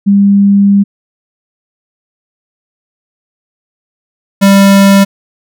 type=tone pair in turn; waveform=sine / square; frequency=200 / 197.13 Hz; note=G3 / G3; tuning=+35 / +10 cents; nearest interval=unison; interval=25 cents; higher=first; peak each=-3 dBFS; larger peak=neither; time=0.06-0.84 / 4.41-5.05 s; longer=first; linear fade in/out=20 ms; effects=none